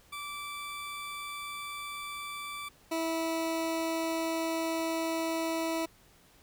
20% pulse tone pair in turn, 1164 / 326.6 Hz, D6 / E4, -16 / -16 cents, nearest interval octave + minor seventh, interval 2200 cents, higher first, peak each -33 / -25 dBFS, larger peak second, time 0.12-2.69 / 2.91-5.86 s, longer second, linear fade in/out 10 ms, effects pink hiss -61 dBFS RMS until 6.42 s

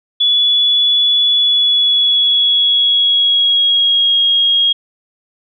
sine tone with pitch glide, 3419 to 3272 Hz, G#7 to G#7, +50 to -26 cents, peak -9 dBFS, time 0.2-4.73 s, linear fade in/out 10 ms, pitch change -76 cents, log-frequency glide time 1.36-4.18 s, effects none

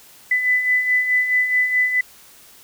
sine beating tone pair, 1996 / 2000.7 Hz, B6 / B6, +18 / +22 cents, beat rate 4.7 Hz, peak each -24 / -16 dBFS, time 0.31-2.01 s, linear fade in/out 5 ms, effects white hiss -47 dBFS RMS until 2.63 s

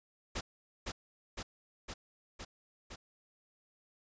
pink noise with echo, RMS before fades -37 dBFS, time 0.35-0.41 s, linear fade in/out 10 ms, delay 510 ms, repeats 5, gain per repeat -2 dB, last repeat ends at 2.96 s, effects resampled to 16000 Hz

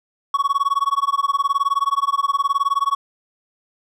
triangle tone with tremolo, 1117 Hz, C#6, 13 cents sharp, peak -11 dBFS, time 0.34-2.95 s, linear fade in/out 2 ms, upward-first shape sine, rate 19 Hz, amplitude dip 100%, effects none

